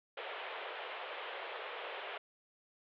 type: band-pass noise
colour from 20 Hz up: pink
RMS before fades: -44 dBFS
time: 0.17-2.18 s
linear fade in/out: 5 ms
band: 420 to 3400 Hz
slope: 48 dB/octave
effects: none